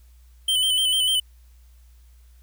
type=tone with vibrato; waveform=square; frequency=3069 Hz; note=G7; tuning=37 cents flat; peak=-19 dBFS; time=0.48-1.2 s; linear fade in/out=5 ms; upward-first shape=square; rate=6.7 Hz; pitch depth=38 cents each way; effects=added 60 Hz sine -48 dBFS peak until 2.42 s + white hiss -64 dBFS RMS until 2.42 s